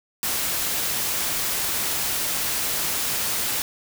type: noise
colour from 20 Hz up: white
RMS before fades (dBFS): -25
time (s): 0.23-3.62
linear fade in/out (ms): 0
effects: none